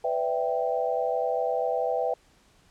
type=chord; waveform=sine; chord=E minor seventh; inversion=second; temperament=equal with one note detuned; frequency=499.3 / 587.3 / 659.3 / 784 Hz; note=B4 / D5 / E5 / G5; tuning=+19 / 0 / 0 / 0 cents; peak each=-28 / -33 / -29 / -30 dBFS; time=0.04-2.14 s; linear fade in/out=5 ms; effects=pink hiss -61 dBFS RMS until 2.7 s + low-pass 9000 Hz 12 dB/octave